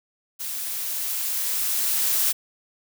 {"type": "noise with level ramp", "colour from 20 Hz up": "blue", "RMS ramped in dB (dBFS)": [-31, -21], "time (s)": [0.39, 2.33], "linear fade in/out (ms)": 20, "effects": []}